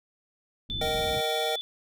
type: low-pass noise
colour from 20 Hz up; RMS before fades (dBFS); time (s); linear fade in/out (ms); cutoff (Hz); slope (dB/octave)
pink; -37; 0.69-1.21; 5; 280; 24
type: tone with pitch glide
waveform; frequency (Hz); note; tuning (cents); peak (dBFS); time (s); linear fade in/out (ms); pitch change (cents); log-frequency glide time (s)
sine; 3520 to 3476; A7 to A7; 0 to -22; -31; 0.7-1.61; 0; -22; 1.1-1.26
type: chord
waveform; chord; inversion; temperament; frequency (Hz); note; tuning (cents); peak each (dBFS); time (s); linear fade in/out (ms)
square; Eb major; second; equal with one note detuned; 466.2 / 622.3 / 771; Bb4 / Eb5 / G5; 0 / 0 / -29; -32; 0.81-1.56; 5
effects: none